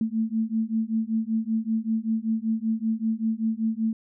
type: beating tone pair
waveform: sine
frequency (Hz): 220 / 225.2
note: A3 / A3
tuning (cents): 0 / +40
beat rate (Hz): 5.2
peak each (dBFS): -26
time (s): 0.01-3.93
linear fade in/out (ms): 2
effects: none